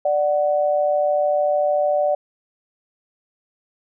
sine tone pair together, 590 / 743.4 Hz, D5 / F#5, +8 / +8 cents, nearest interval major third, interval 400 cents, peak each -17 / -22 dBFS, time 0.05-2.15 s, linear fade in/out 5 ms, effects none

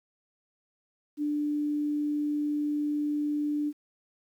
sine tone, 295.6 Hz, D4, 11 cents sharp, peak -26 dBFS, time 1.17-3.73 s, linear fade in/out 50 ms, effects 10-bit

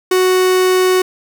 45% pulse tone, 370 Hz, F#4, in tune, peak -10 dBFS, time 0.11-1.02 s, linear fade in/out 5 ms, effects none

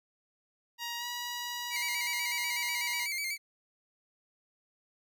10% pulse tone with pitch glide, 945 to 964.9 Hz, A#5 to B5, +23 to -41 cents, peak -27 dBFS, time 0.78-3.08 s, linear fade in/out 50 ms, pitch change +36 cents, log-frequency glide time 0.98-1.05 s
sawtooth tone with vibrato, 2200 Hz, C#7, 14 cents flat, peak -29 dBFS, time 1.7-3.38 s, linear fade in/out 50 ms, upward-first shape square, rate 8.1 Hz, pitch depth 67 cents each way
effects none

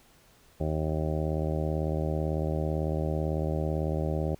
harmonic tone, 78 Hz, D#2, 5 cents sharp, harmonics 1 / 2 / 3 / 4 / 5 / 6 / 7 / 8 / 9 / 10, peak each -31 / -31 / -40 / -37 / -36 / -44 / -36 / -39 / -45 / -44 dBFS, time 0.6-4.35 s, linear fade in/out 5 ms, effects pink hiss -60 dBFS RMS until 4.39 s

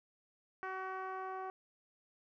10% pulse tone with low-pass filter sweep, 377.6 Hz, F#4, 35 cents sharp, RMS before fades -42 dBFS, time 0.63-1.5 s, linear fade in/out 0 ms, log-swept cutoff 1500 to 930 Hz, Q 1.6, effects none

